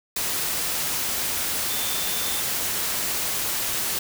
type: tone in noise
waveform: sine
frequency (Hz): 3549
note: A7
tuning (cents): +14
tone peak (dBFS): -34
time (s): 1.7-2.4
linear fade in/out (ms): 5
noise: white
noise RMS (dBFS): -26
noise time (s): 0.16-3.99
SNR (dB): -11
effects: none